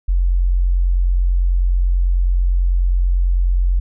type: tone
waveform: sine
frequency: 44.59 Hz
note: F1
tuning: 37 cents sharp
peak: -12 dBFS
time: 0.08-3.8 s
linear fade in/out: 10 ms
effects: none